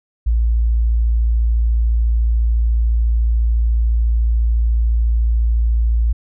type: tone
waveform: sine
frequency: 57 Hz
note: A#1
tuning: 38 cents flat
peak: -12 dBFS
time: 0.26-6.13 s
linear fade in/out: 10 ms
effects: none